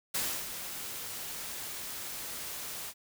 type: noise with ADSR envelope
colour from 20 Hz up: white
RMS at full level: -31 dBFS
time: 0.14-2.94 s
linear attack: 10 ms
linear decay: 300 ms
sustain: -9 dB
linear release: 60 ms
effects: none